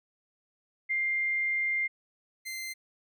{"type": "tone pair in turn", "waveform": ["sine", "sawtooth"], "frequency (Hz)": [2100, 2081], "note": ["C7", "C7"], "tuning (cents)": [6, -10], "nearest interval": "unison", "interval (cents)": 16, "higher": "first", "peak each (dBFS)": [-26, -32], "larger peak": "first", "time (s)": [[0.89, 1.88], [2.45, 2.74]], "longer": "first", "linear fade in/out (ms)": 20, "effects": []}